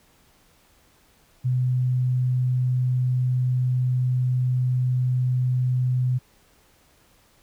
sine tone, 126.4 Hz, B2, 41 cents sharp, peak -19 dBFS, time 1.44-6.19 s, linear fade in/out 20 ms, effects pink hiss -59 dBFS RMS until 7.42 s

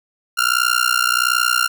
sawtooth tone with amplitude modulation, 1396.9 Hz, F6, in tune, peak -7 dBFS, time 0.37-1.68 s, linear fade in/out 20 ms, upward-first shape sine, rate 61.4 Hz, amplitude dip 100%, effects none

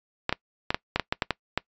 clicks, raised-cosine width 0.3 ms, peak -7 dBFS, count 10, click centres 0.294 / 0.326 / 0.705 / 0.745 / 0.96 / 0.997 / 1.125 / 1.222 / 1.307 / 1.576 s, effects noise-tail reverb RT60 0.1 s tail -23 dB re dry + resampled to 16000 Hz

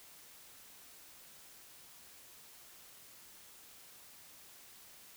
silence, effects white hiss -57 dBFS RMS until 5.16 s

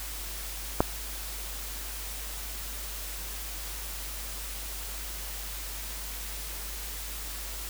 clicks, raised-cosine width 1 ms, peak -6 / -24 dBFS, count 2, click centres 0.805 / 0.808 s, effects added 50 Hz sine -39 dBFS peak until 7.69 s + white hiss -39 dBFS RMS until 7.69 s

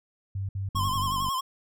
sine tone bursts, 97.4 Hz, G2, 11 cents flat, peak -28 dBFS, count 4, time 0.35-1.09 s, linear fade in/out 5 ms, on 140 ms, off 60 ms
click train, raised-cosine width 5 ms, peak -24 dBFS, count 27, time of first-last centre 0.75-1.286 s, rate 48.5 Hz
square tone with vibrato, 1059 Hz, C6, 21 cents sharp, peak -27 dBFS, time 0.75-1.41 s, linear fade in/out 10 ms, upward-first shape sine, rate 11 Hz, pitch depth 68 cents each way
effects none

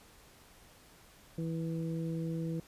harmonic tone, 163.9 Hz, E3, 10 cents flat, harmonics 1 / 2 / 3, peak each -34 / -40 / -44 dBFS, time 1.38-2.6 s, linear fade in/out 2 ms, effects pink hiss -59 dBFS RMS until 2.67 s + resampled to 32000 Hz

